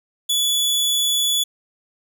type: tone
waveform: sawtooth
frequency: 3428 Hz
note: A7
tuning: 46 cents flat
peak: -14 dBFS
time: 0.29-1.44 s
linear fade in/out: 10 ms
effects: none